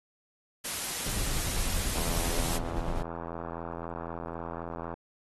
white noise, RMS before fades -34 dBFS, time 0.64-2.58 s, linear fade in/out 10 ms
brown noise with tremolo, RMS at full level -31 dBFS, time 1.06-3.03 s, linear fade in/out 5 ms, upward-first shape sine, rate 10 Hz, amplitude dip 40%
click train, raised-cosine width 1 ms, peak -23 dBFS, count 251, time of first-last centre 1.96-4.94 s, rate 83.9 Hz
effects AAC 32 kbps

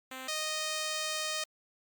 5% pulse tone pair in turn, 260.4 / 620.6 Hz, C4 / D#5, -8 / -5 cents, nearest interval octave + minor third, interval 1503 cents, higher second, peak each -29 / -21 dBFS, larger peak second, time 0.11-0.28 / 0.28-1.44 s, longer second, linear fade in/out 5 ms, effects Opus 48 kbps

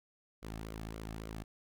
sawtooth tone with flanger, 54.5 Hz, A1, 16 cents flat, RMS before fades -44 dBFS, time 0.42-1.44 s, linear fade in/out 20 ms, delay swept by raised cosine 1.1 to 2.1 ms, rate 3.6 Hz, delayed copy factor -0.55, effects none

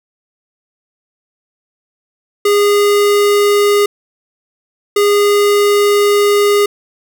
square tone bursts at uneven times, 409.6 Hz, G#4, 24 cents flat, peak -9 dBFS, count 2, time 2.45-3.86 / 4.96-6.66 s, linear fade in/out 5 ms, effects none

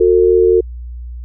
sine tone pair together, 365.1 / 449.7 Hz, F#4 / A4, -23 / +38 cents, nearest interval major third, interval 361 cents, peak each -10 dBFS, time 0-0.61 s, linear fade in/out 10 ms, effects added 60 Hz sine -25 dBFS peak until 1.24 s

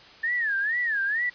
sine tone with vibrato, 1760 Hz, A6, in tune, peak -23 dBFS, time 0.23-1.3 s, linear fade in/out 10 ms, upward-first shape sine, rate 2.2 Hz, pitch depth 190 cents each way, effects white hiss -49 dBFS RMS until 1.34 s + resampled to 11025 Hz

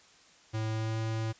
square tone with pitch glide, 110 to 111.41 Hz, A2 to A2, 0 to +22 cents, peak -31 dBFS, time 0.53-1.33 s, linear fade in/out 20 ms, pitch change +22 cents, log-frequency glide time 0.69-0.99 s, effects white hiss -59 dBFS RMS until 1.39 s + resampled to 16000 Hz

